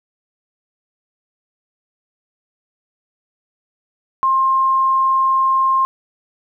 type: tone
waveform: sine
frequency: 1061 Hz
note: C6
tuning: 24 cents sharp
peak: -12 dBFS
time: 4.23-5.85 s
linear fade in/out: 0 ms
effects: 9-bit